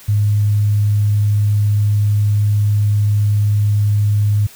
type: tone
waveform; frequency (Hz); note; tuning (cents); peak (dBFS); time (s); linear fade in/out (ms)
sine; 103.83; G#2; 0; -11; 0.08-4.47; 10
effects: white hiss -41 dBFS RMS until 4.55 s